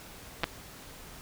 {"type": "clicks", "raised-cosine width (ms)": 0.3, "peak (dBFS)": -11, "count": 2, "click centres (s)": [0.435, 0.441], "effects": ["pink hiss -48 dBFS RMS until 1.21 s"]}